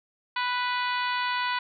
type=harmonic tone; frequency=493.9 Hz; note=B4; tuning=in tune; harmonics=2 / 3 / 4 / 5 / 6 / 7 / 8 / 9; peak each=-28 / -32 / -34 / -36 / -38 / -39 / -40 / -41 dBFS; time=0.36-1.59 s; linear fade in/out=5 ms; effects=none